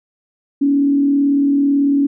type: tone with frequency modulation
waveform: sine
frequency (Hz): 281.1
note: C#4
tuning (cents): +24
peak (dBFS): -11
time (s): 0.61-2.07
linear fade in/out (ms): 10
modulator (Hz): 38.1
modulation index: 0.36
effects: none